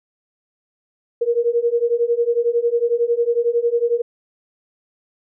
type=beating tone pair; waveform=sine; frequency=466.2 / 477.2 Hz; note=A#4 / A#4; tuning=0 / +41 cents; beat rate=11 Hz; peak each=-19 / -18 dBFS; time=1.21-4.02 s; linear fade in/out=10 ms; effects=none